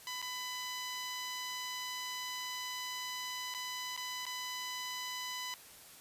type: tone with dropouts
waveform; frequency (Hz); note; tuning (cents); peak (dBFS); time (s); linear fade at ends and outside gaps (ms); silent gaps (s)
10% pulse; 1000; B5; +21; -30; 0.07-5.54; 1; 0.217-0.225 / 3.54-3.547 / 3.964-3.975 / 4.254-4.265
effects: white hiss -55 dBFS RMS until 6 s + resampled to 32000 Hz